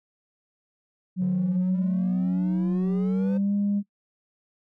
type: tone with pitch glide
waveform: sine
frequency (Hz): 183.7 to 202.7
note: F#3 to G#3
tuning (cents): -12 to -42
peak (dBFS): -20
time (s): 1.16-3.83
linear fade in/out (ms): 50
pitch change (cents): +170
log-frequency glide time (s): 2.95-3.54
type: exponential sweep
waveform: triangle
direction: up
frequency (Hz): 140.3 to 522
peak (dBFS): -28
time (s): 1.21-3.38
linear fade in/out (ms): 10
effects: noise-tail reverb RT60 0.1 s tail -22 dB re dry + tanh soft clip ceiling -18 dBFS